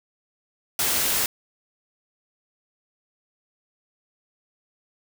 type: noise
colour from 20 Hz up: white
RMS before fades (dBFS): -23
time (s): 0.79-1.26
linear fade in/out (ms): 2
effects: none